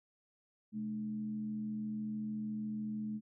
sine tone with frequency modulation, 214.3 Hz, A3, 45 cents flat, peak -36 dBFS, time 0.72-3.21 s, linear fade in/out 50 ms, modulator 86.2 Hz, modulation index 0.34, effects none

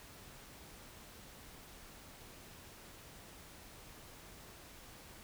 silence, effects pink hiss -55 dBFS RMS until 5.23 s

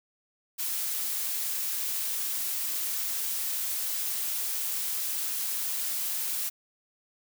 blue noise, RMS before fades -31 dBFS, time 0.58-6.5 s, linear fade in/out 20 ms, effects none

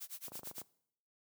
blue noise with tremolo, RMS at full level -44 dBFS, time 0-0.63 s, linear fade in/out 20 ms, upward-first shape sine, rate 8.9 Hz, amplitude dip 100%
clicks, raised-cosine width 1 ms, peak -36 dBFS, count 9, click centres 0.282 / 0.32 / 0.355 / 0.393 / 0.433 / 0.473 / 0.513 / 0.582 / 0.616 s
effects noise-tail reverb RT60 0.7 s tail -22 dB re dry + high-pass 100 Hz 12 dB/octave

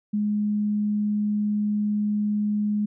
sine tone, 208.8 Hz, G#3, 10 cents sharp, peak -21 dBFS, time 0.13-2.86 s, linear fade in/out 10 ms, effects none

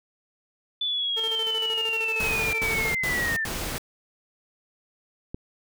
sine linear sweep, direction down, 3500 to 1760 Hz, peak -24 dBFS, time 0.81-3.45 s, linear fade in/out 5 ms
sawtooth tone with tremolo, 446.8 Hz, A4, 27 cents sharp, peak -27 dBFS, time 1.16-2.95 s, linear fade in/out 20 ms, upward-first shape square, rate 13 Hz, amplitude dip 55%
pink noise bursts, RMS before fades -31 dBFS, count 4, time 2.2-3.781 s, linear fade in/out 0 ms, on 330 ms, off 87 ms
click, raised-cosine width 3 ms, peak -20 dBFS, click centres 5.345 s
effects none

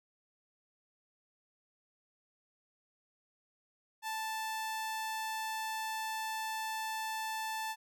sawtooth tone, 880 Hz, A5, in tune, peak -32 dBFS, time 4.02-7.76 s, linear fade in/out 50 ms, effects none

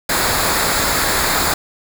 pink noise with comb filter, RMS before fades -17 dBFS, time 0.09-1.54 s, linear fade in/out 5 ms, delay 0.34 ms, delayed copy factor -0.6, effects none

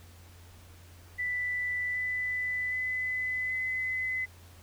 sine tone with pitch steps, 1982 / 1996.9 / 2012 / 2027 Hz, B6 / B6 / B6 / B6, +6 / +19 / +32 / +45 cents, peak -29 dBFS, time 1.18-4.26 s, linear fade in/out 20 ms, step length 770 ms, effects added 87 Hz sine -51 dBFS peak until 4.62 s + pink hiss -57 dBFS RMS until 4.62 s

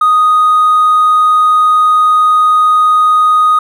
triangle tone with hard clipping, 1244.5 Hz, D#6, in tune, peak -5 dBFS, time 0.01-3.59 s, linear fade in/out 5 ms, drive 2 dB, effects none

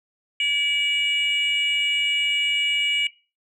sine tone pair together, 2300 / 2898 Hz, D7 / F#7, -37 / -37 cents, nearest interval major third, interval 400 cents, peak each -21 dBFS, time 0.4-3.07 s, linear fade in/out 2 ms, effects noise-tail reverb RT60 0.3 s tail -18 dB re dry + tanh soft clip ceiling -16 dBFS

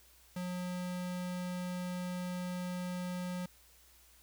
square tone, 180 Hz, F#3, 47 cents flat, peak -37 dBFS, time 0.36-3.46 s, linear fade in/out 5 ms, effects added 60 Hz sine -66 dBFS peak until 4.22 s + white hiss -63 dBFS RMS until 4.22 s

